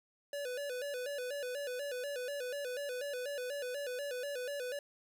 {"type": "tone with vibrato", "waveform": "square", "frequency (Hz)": 534, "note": "C5", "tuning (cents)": 35, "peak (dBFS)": -38, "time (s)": [0.33, 4.79], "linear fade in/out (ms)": 2, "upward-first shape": "square", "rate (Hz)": 4.1, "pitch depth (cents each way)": 120, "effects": ["12-bit"]}